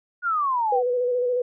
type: exponential sweep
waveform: sine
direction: down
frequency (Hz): 1469 to 726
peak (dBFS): -20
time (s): 0.22-0.83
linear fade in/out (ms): 50
type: tone with vibrato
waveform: sine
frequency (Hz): 493.9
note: B4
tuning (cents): 0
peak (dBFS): -20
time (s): 0.72-1.42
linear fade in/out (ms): 5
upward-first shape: square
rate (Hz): 14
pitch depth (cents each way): 25
effects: none